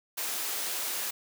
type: high-pass noise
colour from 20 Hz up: white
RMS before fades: -33 dBFS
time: 0.17-1.11 s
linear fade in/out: 10 ms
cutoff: 340 Hz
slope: 12 dB/octave
effects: none